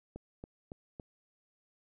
click train, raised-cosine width 2 ms, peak -30 dBFS, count 4, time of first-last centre 0.16-0.998 s, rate 3.58 Hz, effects none

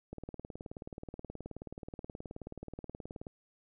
click train, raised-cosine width 2 ms, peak -29 dBFS, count 60, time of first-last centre 0.13-3.268 s, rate 18.8 Hz, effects none

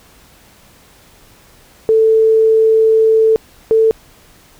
sine tone pair in turn, 442.9 / 444.7 Hz, A4 / A4, +11 / +18 cents, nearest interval unison, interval 7 cents, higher second, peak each -7 dBFS, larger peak neither, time 1.89-3.36 / 3.71-3.91 s, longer first, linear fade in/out 0 ms, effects pink hiss -46 dBFS RMS until 4.59 s

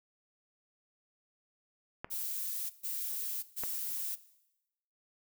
clicks, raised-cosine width 0.5 ms, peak -23 / -24 dBFS, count 2, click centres 2.045 / 3.636 s
violet noise bursts, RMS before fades -37 dBFS, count 3, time 2.1-4.16 s, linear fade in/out 20 ms, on 600 ms, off 130 ms
effects noise-tail reverb RT60 0.9 s tail -17 dB re dry

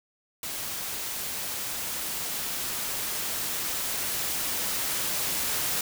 white noise with level ramp, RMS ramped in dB -34 to -28 dBFS, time 0.43-5.81 s, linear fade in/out 2 ms, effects none

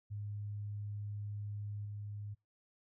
sine tone with level steps, 103.3 Hz, G#2, 9 cents flat, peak -39 / -41 dBFS, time 0.1-2.35 s, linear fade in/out 20 ms, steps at 1.85 s, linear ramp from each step 2 ms, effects noise-tail reverb RT60 0.2 s tail -26 dB re dry

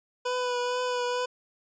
25% pulse tone with vibrato, 495 Hz, B4, 4 cents sharp, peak -23 dBFS, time 0.25-1.26 s, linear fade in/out 10 ms, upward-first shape triangle, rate 2.2 Hz, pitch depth 24 cents each way, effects resampled to 16000 Hz

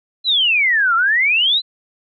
sine exponential two-way sweep, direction down then up, 4126 to 1318.5 to 4126 Hz, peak -12 dBFS, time 0.24-1.62 s, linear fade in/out 50 ms, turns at 0.95 s, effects none

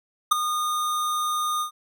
square tone with ADSR envelope, 1225 Hz, D#6, 27 cents flat, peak -12 dBFS, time 0.31-1.71 s, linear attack 11 ms, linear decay 9 ms, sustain -12 dB, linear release 100 ms, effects none

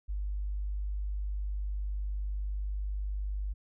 sine tone, 49.97 Hz, G1, 34 cents sharp, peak -31 dBFS, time 0.08-3.54 s, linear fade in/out 20 ms, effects none

